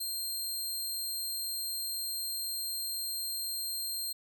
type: tone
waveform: 15% pulse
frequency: 4186 Hz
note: C8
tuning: in tune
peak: -27 dBFS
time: 0-4.13 s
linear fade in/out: 10 ms
effects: none